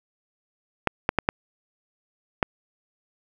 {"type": "clicks", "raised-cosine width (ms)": 0.5, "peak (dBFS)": -4, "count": 5, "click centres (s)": [0.873, 1.091, 1.187, 1.289, 2.428], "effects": ["7-bit"]}